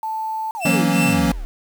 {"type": "tone", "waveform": "sine", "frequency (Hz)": 880, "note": "A5", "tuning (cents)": 0, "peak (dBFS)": -22, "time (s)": [0.03, 0.51], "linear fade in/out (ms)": 2}
{"type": "exponential sweep", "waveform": "sine", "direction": "down", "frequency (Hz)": [944, 30.92], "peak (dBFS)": -25, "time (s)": [0.55, 1.45], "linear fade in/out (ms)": 0}
{"type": "tone with tremolo", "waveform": "45% pulse", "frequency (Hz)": 2675, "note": "E7", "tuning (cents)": 25, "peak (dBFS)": -20, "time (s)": [0.6, 1.26], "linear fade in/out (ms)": 50, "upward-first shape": "sine", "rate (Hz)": 2.8, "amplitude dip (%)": 95}
{"type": "chord", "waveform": "square", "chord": "F# dominant seventh", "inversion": "third", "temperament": "equal", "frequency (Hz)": [164.81, 185, 233.1, 277.2], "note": ["E3", "F#3", "A#3", "C#4"], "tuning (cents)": [0, 0, 0, 0], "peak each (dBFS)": -22, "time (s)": [0.65, 1.32], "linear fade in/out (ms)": 5}
{"effects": ["7-bit"]}